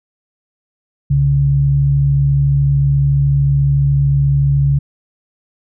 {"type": "tone pair together", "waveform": "sine", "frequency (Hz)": [65.41, 139.24], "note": ["C2", "C#3"], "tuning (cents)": [0, 8], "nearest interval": "octave + minor second", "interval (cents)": 1308, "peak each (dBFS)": [-19, -10], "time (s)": [1.1, 4.79], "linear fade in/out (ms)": 10, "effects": []}